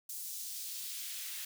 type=noise with high-pass filter sweep; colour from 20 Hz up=white; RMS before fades=-42 dBFS; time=0.09-1.45 s; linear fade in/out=5 ms; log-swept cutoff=6600 to 2000 Hz; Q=1; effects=none